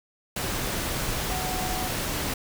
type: tone in noise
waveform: sine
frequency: 740 Hz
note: F#5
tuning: in tune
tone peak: -32 dBFS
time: 1.31-1.88 s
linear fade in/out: 5 ms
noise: pink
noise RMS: -29 dBFS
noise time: 0.36-2.34 s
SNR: -6 dB
effects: none